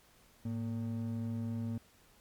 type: ring-modulated tone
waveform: triangle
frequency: 170 Hz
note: F3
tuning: 46 cents flat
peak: -29 dBFS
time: 0.45-1.78 s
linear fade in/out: 5 ms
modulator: 62 Hz
effects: pink hiss -64 dBFS RMS until 2.2 s + MP3 96 kbps